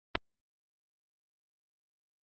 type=clicks; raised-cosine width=0.3 ms; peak=-11 dBFS; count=2; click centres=0.153 / 0.156 s; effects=low-pass 4000 Hz 12 dB/octave + Opus 32 kbps